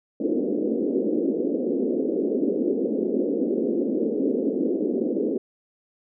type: band-pass noise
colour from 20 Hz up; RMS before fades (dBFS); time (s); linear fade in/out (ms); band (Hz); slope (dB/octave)
pink; -24; 0.2-5.38; 5; 230 to 490; 48
effects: none